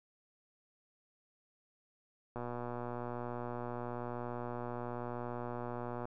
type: click train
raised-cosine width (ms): 1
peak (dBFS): -27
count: 448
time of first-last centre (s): 2.36-6.054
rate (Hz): 121
effects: none